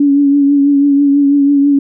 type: tone with vibrato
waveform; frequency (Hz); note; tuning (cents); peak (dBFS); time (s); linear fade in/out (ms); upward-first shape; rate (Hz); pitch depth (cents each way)
sine; 282.7; C#4; +34; -6; 0-1.79; 5; triangle; 6.1; 36
effects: none